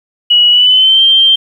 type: tone with pitch glide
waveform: sine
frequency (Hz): 2925 to 3153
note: F#7 to G7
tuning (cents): -21 to +9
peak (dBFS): -4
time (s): 0.3-1.36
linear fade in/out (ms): 10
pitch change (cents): +130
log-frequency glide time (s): 0.51-1.03
effects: 7-bit